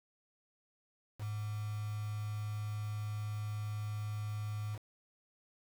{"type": "tone with quantisation", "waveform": "sine", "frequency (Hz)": 105.7, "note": "G#2", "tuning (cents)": 31, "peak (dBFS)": -36, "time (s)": [1.18, 4.79], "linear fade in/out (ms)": 50, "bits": 8, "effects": []}